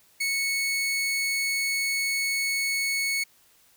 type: tone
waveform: sawtooth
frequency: 2208 Hz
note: C#7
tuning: 7 cents flat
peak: -21 dBFS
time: 0.2-3.24 s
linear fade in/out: 10 ms
effects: white hiss -60 dBFS RMS until 3.76 s